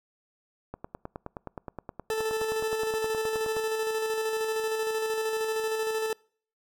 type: click train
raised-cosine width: 1 ms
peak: -22 dBFS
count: 28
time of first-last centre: 0.74-3.567 s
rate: 9.55 Hz
type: tone with tremolo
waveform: 40% pulse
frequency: 440 Hz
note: A4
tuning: in tune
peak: -25 dBFS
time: 2.1-6.13 s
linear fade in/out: 2 ms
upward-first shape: square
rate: 13 Hz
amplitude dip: 30%
effects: noise-tail reverb RT60 0.5 s tail -26 dB re dry